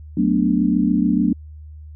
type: chord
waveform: sine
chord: B minor seventh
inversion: second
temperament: equal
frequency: 185 / 220 / 246.9 / 293.7 Hz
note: F#3 / A3 / B3 / D4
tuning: 0 / 0 / 0 / 0 cents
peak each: -20 dBFS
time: 0.17-1.33 s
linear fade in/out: 5 ms
effects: added 76 Hz sine -35 dBFS peak until 1.95 s